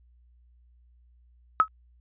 sine tone with exponential decay, 1285 Hz, E6, 45 cents flat, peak -11 dBFS, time 1.6-1.68 s, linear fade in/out 0 ms, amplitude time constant 17 ms, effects added 60 Hz sine -56 dBFS peak until 2 s + resampled to 8000 Hz

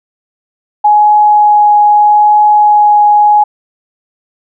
sine tone with vibrato, 837 Hz, G#5, 13 cents sharp, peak -3 dBFS, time 0.84-3.44 s, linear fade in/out 10 ms, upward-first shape triangle, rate 0.79 Hz, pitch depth 9 cents each way, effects none

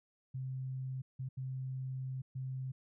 sine tone bursts at uneven times, 130.81 Hz, C3, in tune, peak -37 dBFS, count 4, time 0.34-1.02 / 1.19-1.29 / 1.37-2.22 / 2.35-2.72 s, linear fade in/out 10 ms, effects none

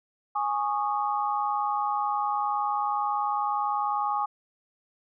sine chord, Ab suspended fourth, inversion none, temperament equal with one note detuned, 830.6 / 1108.7 / 1228.8 Hz, Ab5 / Db6 / Eb6, 0 / 0 / -22 cents, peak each -27 / -30 / -31 dBFS, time 0.35-4.26 s, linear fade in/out 10 ms, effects none

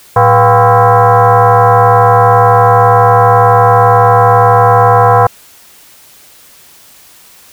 sine tone with frequency modulation, 111 Hz, A2, 16 cents sharp, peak -3 dBFS, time 0.16-5.27 s, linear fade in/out 5 ms, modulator 300 Hz, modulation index 3.7, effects white hiss -40 dBFS RMS until 7.52 s

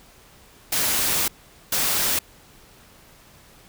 white noise bursts at uneven times, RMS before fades -22 dBFS, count 2, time 0.72-1.28 / 1.72-2.19 s, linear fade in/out 5 ms, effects pink hiss -51 dBFS RMS until 3.68 s

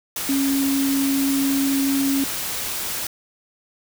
sine tone in noise, 274.3 Hz, C#4, 18 cents flat, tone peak -18 dBFS, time 0.29-2.24 s, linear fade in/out 2 ms, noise white, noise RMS -27 dBFS, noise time 0.16-3.07 s, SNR +6 dB, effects none

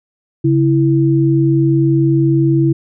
sine tone pair together, 138.58 / 329.6 Hz, C#3 / E4, 0 / 0 cents, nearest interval octave + minor third, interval 1500 cents, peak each -12 dBFS, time 0.44-2.73 s, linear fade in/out 10 ms, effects none

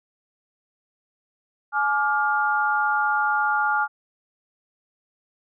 sine chord, D diminished, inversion second, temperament just, 845.8 / 1174.7 / 1409.6 Hz, Ab5 / D6 / F6, +31 / 0 / +16 cents, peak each -23 / -27 / -22 dBFS, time 1.72-3.88 s, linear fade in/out 50 ms, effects none

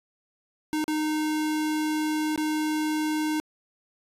square tone with dropouts, 307.8 Hz, D#4, 19 cents flat, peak -25 dBFS, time 0.73-3.4 s, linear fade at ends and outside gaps 0 ms, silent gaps 0.841-0.88 / 2.36-2.377 s, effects resampled to 32000 Hz

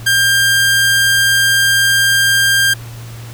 sawtooth tone, 1596 Hz, G6, 31 cents sharp, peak -6 dBFS, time 0.06-2.74 s, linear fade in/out 10 ms, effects added 116 Hz sine -28 dBFS peak until 3.33 s + pink hiss -37 dBFS RMS until 3.33 s

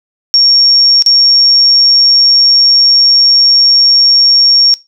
sine tone with dropouts, 5530 Hz, F8, 18 cents flat, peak -3 dBFS, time 0.34-4.74 s, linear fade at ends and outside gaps 0 ms, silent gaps 1.023-1.062 s, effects noise-tail reverb RT60 0.2 s tail -18 dB re dry

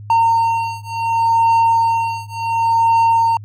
triangle beating tone pair, 915 / 915.69 Hz, A#5 / A#5, -32 / -31 cents, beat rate 0.69 Hz, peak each -14 / -14 dBFS, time 0.1-3.37 s, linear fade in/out 2 ms, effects added 104 Hz sine -31 dBFS peak until 3.44 s

